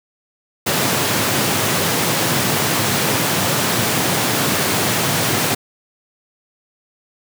pink high-pass noise, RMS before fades -18 dBFS, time 0.66-5.55 s, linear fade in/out 10 ms, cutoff 100 Hz, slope 48 dB/octave, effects none

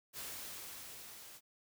white noise with level ramp, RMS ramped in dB -44 to -54 dBFS, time 0.13-1.41 s, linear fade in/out 50 ms, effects none

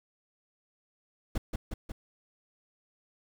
brown noise with echo, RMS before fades -29 dBFS, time 1.35-1.38 s, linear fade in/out 5 ms, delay 180 ms, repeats 3, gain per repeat -3 dB, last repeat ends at 1.92 s, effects none

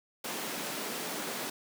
pink high-pass noise, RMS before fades -37 dBFS, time 0.24-1.5 s, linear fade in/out 5 ms, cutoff 200 Hz, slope 24 dB/octave, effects none

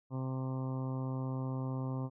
harmonic tone, 130.81 Hz, C3, in tune, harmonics 1 / 2 / 3 / 4 / 5 / 6 / 7 / 8 / 9, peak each -35 / -40 / -49 / -48 / -53 / -54 / -52 / -51 / -57 dBFS, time 0.1-2.1 s, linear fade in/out 50 ms, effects none

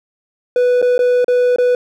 triangle tone with dropouts, 493.9 Hz, B4, in tune, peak -8 dBFS, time 0.56-1.75 s, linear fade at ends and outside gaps 2 ms, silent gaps 0.817-0.825 / 0.98-0.991 / 1.245-1.281 / 1.561-1.584 s, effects none

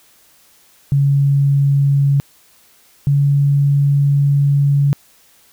sine tone pair in turn, 140.1 / 141.56 Hz, C#3 / C#3, +19 / +37 cents, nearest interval unison, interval 18 cents, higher second, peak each -10 dBFS, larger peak neither, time 0.92-2.2 / 3.07-4.93 s, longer second, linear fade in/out 0 ms, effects white hiss -51 dBFS RMS until 5.52 s

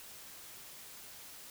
silence, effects white hiss -51 dBFS RMS until 1.5 s

